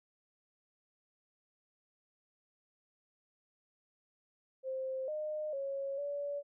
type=tone with pitch steps; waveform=sine; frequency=525 / 611 / 550 / 573 Hz; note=C5 / D#5 / C#5 / D5; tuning=+6 / -32 / -14 / -43 cents; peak=-35 dBFS; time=4.63-6.43 s; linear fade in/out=50 ms; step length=450 ms; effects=none